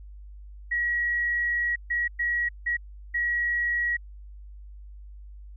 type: tone bursts at uneven times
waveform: sine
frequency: 1912 Hz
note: A#6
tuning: 43 cents sharp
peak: -23 dBFS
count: 5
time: 0.71-1.76 / 1.9-2.08 / 2.19-2.49 / 2.66-2.77 / 3.14-3.97 s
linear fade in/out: 10 ms
effects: added 50 Hz sine -41 dBFS peak until 5.56 s